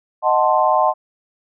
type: chord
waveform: sine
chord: D# diminished seventh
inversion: none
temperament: equal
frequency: 622.3 / 740 / 880 / 1046.5 Hz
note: D#5 / F#5 / A5 / C6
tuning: 0 / 0 / 0 / 0 cents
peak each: -18 dBFS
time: 0.22-0.94 s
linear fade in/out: 50 ms
effects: none